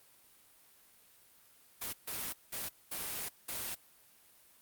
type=noise bursts at uneven times; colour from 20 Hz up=white; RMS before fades=-39 dBFS; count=5; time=1.81-1.93 / 2.07-2.33 / 2.52-2.69 / 2.91-3.29 / 3.48-3.75 s; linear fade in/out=10 ms; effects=white hiss -63 dBFS RMS until 4.61 s + Opus 32 kbps